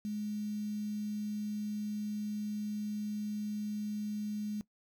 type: tone with quantisation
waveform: sine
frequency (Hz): 210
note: G#3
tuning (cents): +19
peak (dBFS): -34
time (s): 0.05-4.61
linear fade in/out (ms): 0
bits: 9
effects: noise-tail reverb RT60 0.1 s tail -19 dB re dry